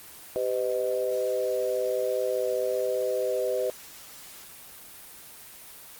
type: chord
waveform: sine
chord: G augmented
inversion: none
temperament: equal with one note detuned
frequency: 392 / 506.9 / 622.3 Hz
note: G4 / B4 / D#5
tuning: 0 / +45 / 0 cents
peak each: -31 / -27 / -30 dBFS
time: 0.36-3.7 s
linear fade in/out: 0 ms
effects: white hiss -46 dBFS RMS until 5.99 s + Opus 24 kbps